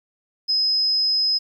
sine tone, 5080 Hz, D#8, 35 cents sharp, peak -17 dBFS, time 0.48-1.39 s, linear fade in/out 20 ms, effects 9-bit

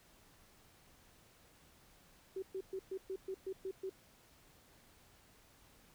sine tone bursts, 381.4 Hz, G4, 47 cents flat, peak -38 dBFS, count 9, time 2.36-3.896 s, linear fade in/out 5 ms, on 64 ms, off 120 ms, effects pink hiss -65 dBFS RMS until 5.94 s

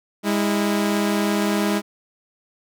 sawtooth tone pair together, 204.1 / 324.8 Hz, G#3 / E4, -30 / -26 cents, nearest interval minor sixth, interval 804 cents, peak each -16 / -20 dBFS, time 0.23-1.82 s, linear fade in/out 50 ms, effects none

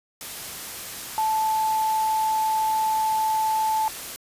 sine tone in noise, 874 Hz, A5, 12 cents flat, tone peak -20 dBFS, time 1.18-3.88 s, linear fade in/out 0 ms, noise white, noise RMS -35 dBFS, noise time 0.21-4.16 s, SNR +12 dB, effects resampled to 32000 Hz

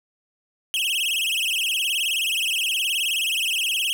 45% pulse tone with vibrato, 2900 Hz, F#7, 35 cents flat, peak -21 dBFS, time 0.74-3.93 s, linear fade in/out 0 ms, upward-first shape sine, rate 19 Hz, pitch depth 220 cents each way, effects none

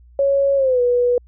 sine tone with pitch glide, 554.4 to 488.2 Hz, C#5 to B4, 0 to -20 cents, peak -13 dBFS, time 0.19-1.18 s, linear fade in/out 2 ms, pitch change -220 cents, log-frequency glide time 0.56-0.81 s, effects added 60 Hz sine -44 dBFS peak until 1.27 s

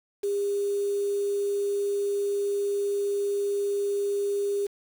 sine tone with quantisation, 403.4 Hz, G4, 50 cents sharp, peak -24 dBFS, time 0.23-4.67 s, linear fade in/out 10 ms, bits 7, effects none

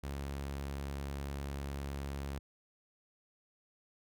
sawtooth tone, 69.7 Hz, C#2, 10 cents sharp, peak -34 dBFS, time 0.03-2.39 s, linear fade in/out 10 ms, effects none

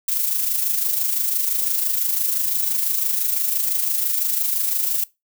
violet noise with amplitude modulation, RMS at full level -19 dBFS, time 0.08-5.04 s, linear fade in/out 5 ms, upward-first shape sine, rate 25.9 Hz, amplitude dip 50%, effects noise-tail reverb RT60 0.2 s tail -20 dB re dry

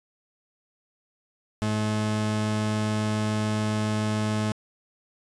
45% pulse tone pair together, 107.1 / 214.2 Hz, A2 / A3, -46 / -46 cents, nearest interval octave, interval 1200 cents, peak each -27 dBFS, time 1.62-4.52 s, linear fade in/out 0 ms, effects resampled to 22050 Hz

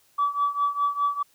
sine tone with tremolo, 1149 Hz, D6, 38 cents flat, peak -17 dBFS, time 0.18-1.23 s, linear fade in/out 10 ms, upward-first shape triangle, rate 4.9 Hz, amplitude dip 90%, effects tanh soft clip ceiling -15 dBFS + white hiss -62 dBFS RMS until 1.34 s

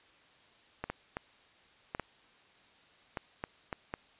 clicks, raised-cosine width 0.5 ms, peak -20 dBFS, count 9, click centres 0.84 / 0.9 / 1.169 / 1.949 / 1.997 / 3.172 / 3.439 / 3.728 / 3.939 s, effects white hiss -62 dBFS RMS until 4.19 s + resampled to 8000 Hz

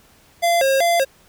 square tone with vibrato, 608 Hz, D#5, 40 cents flat, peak -15 dBFS, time 0.42-1.05 s, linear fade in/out 20 ms, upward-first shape square, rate 2.6 Hz, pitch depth 210 cents each way, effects pink hiss -53 dBFS RMS until 1.28 s

